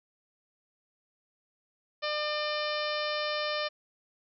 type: harmonic tone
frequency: 600 Hz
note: D5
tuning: 37 cents sharp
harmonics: 1 / 2 / 3 / 4 / 5 / 6 / 7 / 8 / 9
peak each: -33 / -36 / -38 / -39 / -40 / -41 / -41 / -42 / -43 dBFS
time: 2.02-3.69 s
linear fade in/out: 20 ms
effects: none